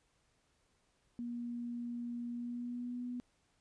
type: tone with pitch glide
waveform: sine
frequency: 238.8 to 245.7 Hz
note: A#3 to B3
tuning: +42 to -9 cents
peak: -38 dBFS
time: 1.19-3.2 s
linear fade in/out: 0 ms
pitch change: +49 cents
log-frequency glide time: 2.31-3.03 s
effects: pink hiss -75 dBFS RMS until 3.6 s + resampled to 22050 Hz